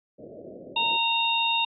pink low-pass noise, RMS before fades -36 dBFS, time 0.18-0.98 s, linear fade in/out 20 ms, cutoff 650 Hz, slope 96 dB/octave
harmonic tone, 923 Hz, A#5, 17 cents flat, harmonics 1 / 3 / 4, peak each -26 / -26 / -26 dBFS, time 0.76-1.65 s, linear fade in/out 5 ms
effects high-pass 300 Hz 12 dB/octave

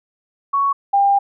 sine tone pair in turn, 1114 / 798.5 Hz, C#6 / G5, +8 / +32 cents, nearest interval tritone, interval 576 cents, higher first, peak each -14 / -11 dBFS, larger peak second, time 0.53-0.73 / 0.93-1.19 s, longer second, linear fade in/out 10 ms, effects none

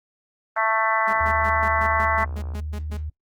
harmonic tone, 221.5 Hz, A3, 12 cents sharp, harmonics 3 / 4 / 5 / 6 / 7 / 8 / 9, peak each -27 / -25 / -23 / -29 / -30 / -30 / -26 dBFS, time 0.56-2.25 s, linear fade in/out 10 ms
sawtooth tone bursts, 208.9 Hz, G#3, 10 cents sharp, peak -30 dBFS, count 11, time 1.07-2.974 s, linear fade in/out 10 ms, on 64 ms, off 120 ms
click train, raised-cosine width 1 ms, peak -29 dBFS, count 90, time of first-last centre 1.11-2.552 s, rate 61.7 Hz
sine tone with pitch glide, 77.78 to 76.36 Hz, D#2 to D#2, 0 to -32 cents, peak -27 dBFS, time 1.2-3.1 s, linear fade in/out 10 ms, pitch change -32 cents, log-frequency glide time 1.51-2.38 s
effects noise-tail reverb RT60 0.1 s tail -24 dB re dry + Opus 24 kbps

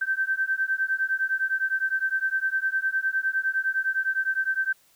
sine beating tone pair, 1549 / 1558.8 Hz, G6 / G6, -21 / -10 cents, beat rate 9.8 Hz, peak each -26 dBFS, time 0.01-4.73 s, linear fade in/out 10 ms, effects white hiss -61 dBFS RMS until 4.95 s

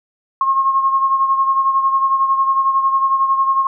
sine beating tone pair, 1077 / 1088 Hz, C6 / C#6, +50 / -33 cents, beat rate 11 Hz, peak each -13 / -21 dBFS, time 0.41-3.67 s, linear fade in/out 2 ms, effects none

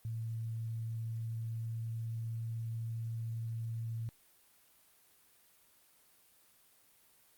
sine tone with pitch glide, 113.3 to 114.09 Hz, A#2 to A#2, -49 to -37 cents, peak -36 dBFS, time 0.05-4.09 s, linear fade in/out 0 ms, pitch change +12 cents, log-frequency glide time 0.78-2.66 s, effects white hiss -66 dBFS RMS until 7.37 s + Opus 32 kbps

